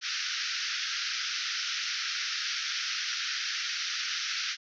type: band-pass noise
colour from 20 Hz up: white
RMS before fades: -33 dBFS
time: 0.01-4.57 s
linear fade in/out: 50 ms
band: 1300 to 6000 Hz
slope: 96 dB/octave
effects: none